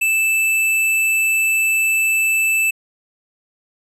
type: tone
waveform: square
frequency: 2638 Hz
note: E7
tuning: 1 cent sharp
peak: -15 dBFS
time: 0.01-2.71 s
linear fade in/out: 10 ms
effects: resampled to 32000 Hz